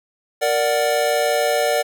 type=chord; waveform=square; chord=Bb augmented; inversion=none; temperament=equal; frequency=466.2 / 587.3 / 740 Hz; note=Bb4 / D5 / F#5; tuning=0 / 0 / 0 cents; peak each=-23 / -20 / -23 dBFS; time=0.41-1.83 s; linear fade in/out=20 ms; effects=none